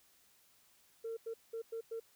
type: tone bursts at uneven times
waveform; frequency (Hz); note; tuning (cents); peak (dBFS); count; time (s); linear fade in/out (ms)
sine; 454.6; A#4; -43; -37; 5; 1.04-1.17 / 1.26-1.34 / 1.53-1.62 / 1.72-1.81 / 1.91-2; 10
effects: tanh soft clip ceiling -35 dBFS + white hiss -68 dBFS RMS until 2.15 s